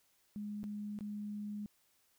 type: tone with dropouts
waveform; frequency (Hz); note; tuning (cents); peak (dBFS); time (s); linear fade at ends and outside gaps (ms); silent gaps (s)
sine; 207.7; G#3; 0; -39; 0.36-1.66; 0; 0.632-0.64 / 0.989-1.008
effects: white hiss -73 dBFS RMS until 2.18 s